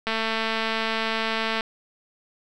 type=click train; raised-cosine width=0.3 ms; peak=-10 dBFS; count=344; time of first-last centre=0.07-1.608 s; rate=223 Hz; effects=none